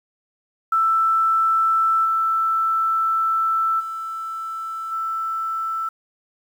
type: tone with level steps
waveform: sine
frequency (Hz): 1326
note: E6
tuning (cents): +10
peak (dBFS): -15 / -17 / -26 / -22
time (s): 0.72-5.89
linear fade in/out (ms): 5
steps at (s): 2.04 / 3.79 / 4.91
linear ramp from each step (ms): 20
effects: 8-bit